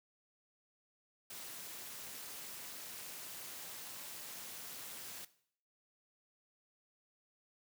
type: noise with amplitude modulation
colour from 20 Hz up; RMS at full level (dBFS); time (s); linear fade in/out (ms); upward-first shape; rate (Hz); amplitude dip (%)
white; -45; 1.3-5.25; 5; sine; 273; 65
effects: noise-tail reverb RT60 0.6 s tail -17 dB re dry + high-pass 100 Hz 12 dB/octave